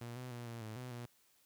sawtooth tone with pitch steps, 118.8 / 126.1 / 120.2 / 116.7 / 109.1 / 125.8 / 120.1 Hz, A#2 / B2 / B2 / A#2 / A2 / B2 / B2, +33 / +36 / -46 / +2 / -14 / +32 / -48 cents, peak -40 dBFS, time 0.01-1.06 s, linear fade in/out 5 ms, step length 150 ms, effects white hiss -71 dBFS RMS until 1.45 s

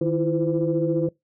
sine tone cluster, 155.3 / 326.3 / 340.8 / 510 Hz, D#3 / E4 / F4 / C5, -3 / -18 / -42 / -44 cents, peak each -25 dBFS, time 0.01-1.09 s, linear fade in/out 5 ms, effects noise-tail reverb RT60 0.2 s tail -24 dB re dry + tanh soft clip ceiling -10 dBFS

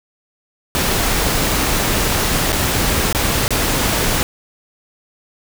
pink noise with dropouts, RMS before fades -17 dBFS, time 0.75-4.23 s, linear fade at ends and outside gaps 0 ms, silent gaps 2.521-2.528 / 3.127-3.148 / 3.48-3.506 s, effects none

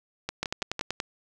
two click trains, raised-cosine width 0.2 ms, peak -11 / -13 dBFS, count 7 / 4, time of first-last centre 0.43-1.001 / 0.29-0.793 s, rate 10.5 / 5.96 Hz, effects none

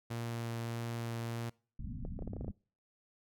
sawtooth tone with vibrato, 116.54 Hz, A#2, in tune, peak -33 dBFS, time 0.1-1.5 s, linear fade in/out 10 ms, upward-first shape sine, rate 1.6 Hz, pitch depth 8 cents each way
pink low-pass noise, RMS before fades -42 dBFS, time 1.79-2.52 s, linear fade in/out 5 ms, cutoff 260 Hz, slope 96 dB/octave
clicks, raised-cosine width 2 ms, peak -29 dBFS, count 9, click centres 2.051 / 2.191 / 2.223 / 2.276 / 2.334 / 2.366 / 2.41 / 2.446 / 2.481 s
effects noise-tail reverb RT60 0.4 s tail -24 dB re dry

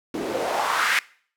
white noise with band-pass filter sweep, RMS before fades -24 dBFS, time 0.14-0.99 s, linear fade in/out 2 ms, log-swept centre 280 to 2000 Hz, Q 3, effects noise-tail reverb RT60 0.5 s tail -22 dB re dry

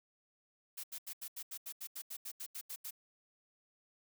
blue noise bursts, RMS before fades -44 dBFS, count 15, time 0.77-2.909 s, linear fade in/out 10 ms, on 67 ms, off 81 ms, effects none

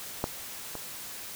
clicks, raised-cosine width 1 ms, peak -13 / -23 dBFS, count 2, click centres 0.241 / 0.753 s, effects white hiss -41 dBFS RMS until 1.35 s

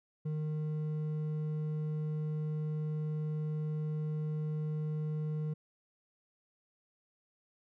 sine tone with hard clipping, 153.4 Hz, D#3, 24 cents flat, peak -34 dBFS, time 0.25-5.54 s, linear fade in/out 10 ms, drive 5 dB, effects none

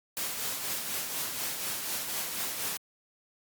white noise with tremolo, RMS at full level -32 dBFS, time 0.17-2.77 s, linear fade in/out 0 ms, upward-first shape triangle, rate 4.1 Hz, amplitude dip 45%, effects high-pass 100 Hz 12 dB/octave + Opus 48 kbps

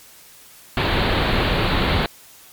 pink low-pass noise, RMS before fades -19 dBFS, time 0.77-2.06 s, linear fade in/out 2 ms, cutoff 4400 Hz, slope 96 dB/octave, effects white hiss -46 dBFS RMS until 2.52 s + MP3 96 kbps

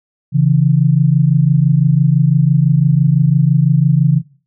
sine tone pair together, 137.15 / 163.1 Hz, C#3 / E3, -18 / -18 cents, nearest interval minor third, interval 300 cents, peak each -10 / -12 dBFS, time 0.32-4.22 s, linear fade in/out 50 ms, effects noise-tail reverb RT60 0.4 s tail -19 dB re dry

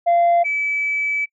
sine tone pair in turn, 689 / 2299 Hz, F5 / D7, -24 / -37 cents, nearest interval octave + major sixth, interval 2087 cents, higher second, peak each -10 / -18 dBFS, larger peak first, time 0.06-0.44 / 0.44-1.26 s, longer second, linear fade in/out 20 ms, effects noise-tail reverb RT60 0.1 s tail -23 dB re dry + tanh soft clip ceiling -11 dBFS

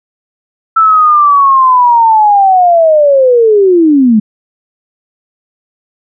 sine linear sweep, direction down, 1330 to 205.3 Hz, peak -3 dBFS, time 0.76-4.2 s, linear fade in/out 10 ms, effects none

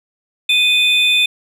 triangle tone pair together, 2489 / 3545 Hz, D#7 / A7, 0 / +12 cents, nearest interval tritone, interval 612 cents, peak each -12 dBFS, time 0.49-1.26 s, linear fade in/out 5 ms, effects none

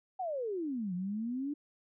sine exponential two-way sweep, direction down then up, 777 to 174.61 to 298.8 Hz, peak -33 dBFS, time 0.19-1.54 s, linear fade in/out 10 ms, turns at 0.94 s, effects none

